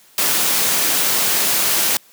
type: noise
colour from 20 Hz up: white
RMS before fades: -17 dBFS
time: 0.18-1.97 s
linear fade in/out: 2 ms
effects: white hiss -50 dBFS RMS until 2.12 s + high-pass 150 Hz 12 dB/octave